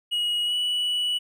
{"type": "tone with pitch glide", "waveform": "triangle", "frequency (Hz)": [2900, 2947], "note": ["F#7", "F#7"], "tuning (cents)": [-35, -8], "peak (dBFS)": -21, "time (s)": [0.11, 1.19], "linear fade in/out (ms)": 20, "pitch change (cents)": 27, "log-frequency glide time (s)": [0.45, 0.54], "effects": []}